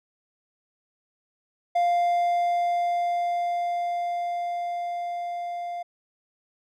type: tone with level ramp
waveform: triangle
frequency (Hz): 698.5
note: F5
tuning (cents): 0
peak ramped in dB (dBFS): -17 to -28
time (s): 1.75-5.83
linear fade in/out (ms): 10
effects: none